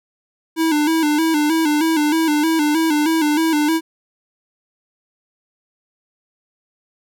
square tone with vibrato, 311.1 Hz, D#4, in tune, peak -15 dBFS, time 0.56-3.81 s, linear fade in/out 50 ms, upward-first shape square, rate 3.2 Hz, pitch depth 73 cents each way, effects none

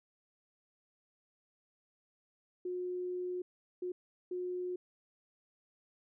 sine tone bursts at uneven times, 361.1 Hz, F#4, 42 cents flat, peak -35 dBFS, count 3, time 2.65-3.42 / 3.82-3.92 / 4.31-4.76 s, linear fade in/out 5 ms, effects none

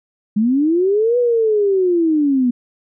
sine linear two-way sweep, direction up then down, 201.8 to 493.9 to 238.8 Hz, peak -12 dBFS, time 0.36-2.51 s, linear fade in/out 10 ms, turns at 1.18 s, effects none

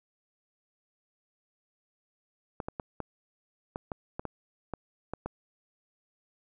clicks, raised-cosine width 1 ms, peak -20 dBFS, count 11, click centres 2.602 / 2.685 / 2.798 / 3.003 / 3.759 / 3.918 / 4.195 / 4.253 / 4.737 / 5.136 / 5.26 s, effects none

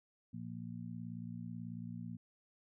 harmonic tone, 58.27 Hz, A#1, in tune, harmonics 2 / 3 / 4, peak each -47 / -46 / -47 dBFS, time 0.33-2.17 s, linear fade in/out 10 ms, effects none

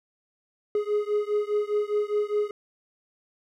triangle beating tone pair, 415.3 / 420.2 Hz, G#4 / G#4, 0 / +20 cents, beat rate 4.9 Hz, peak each -24 / -25 dBFS, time 0.75-2.51 s, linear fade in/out 2 ms, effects none

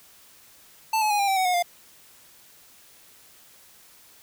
square tone with pitch steps, 883 / 854.4 / 826.7 / 800 / 774 / 749 / 724.7 / 701.2 Hz, A5 / G#5 / G#5 / G5 / G5 / F#5 / F#5 / F5, +6 / +49 / -8 / +35 / -22 / +21 / -36 / +7 cents, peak -21 dBFS, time 0.93-1.626 s, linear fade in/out 5 ms, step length 87 ms, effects white hiss -53 dBFS RMS until 4.22 s

